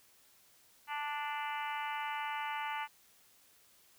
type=harmonic tone; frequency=293.7 Hz; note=D4; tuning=in tune; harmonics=3 / 4 / 5 / 6 / 7 / 8 / 9 / 10; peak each=-38 / -44 / -45 / -48 / -45 / -48 / -50 / -49 dBFS; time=0.87-2.88 s; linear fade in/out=50 ms; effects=white hiss -65 dBFS RMS until 3.98 s